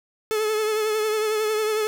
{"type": "tone with vibrato", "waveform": "45% pulse", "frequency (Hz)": 431.1, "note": "A4", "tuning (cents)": -35, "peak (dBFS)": -21, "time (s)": [0.31, 1.87], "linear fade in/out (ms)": 0, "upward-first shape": "triangle", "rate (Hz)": 11, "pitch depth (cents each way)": 44, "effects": []}